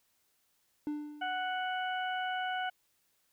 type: tone with exponential decay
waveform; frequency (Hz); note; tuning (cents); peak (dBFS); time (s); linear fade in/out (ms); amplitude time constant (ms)
triangle; 297.2; D4; +21; -29; 0.87-1.66; 1; 170
type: harmonic tone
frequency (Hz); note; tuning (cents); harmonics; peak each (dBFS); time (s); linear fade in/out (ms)
740; F#5; 0; 1 / 2 / 3 / 4; -34 / -37 / -47 / -43; 1.21-2.7; 10
effects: white hiss -74 dBFS RMS until 3.32 s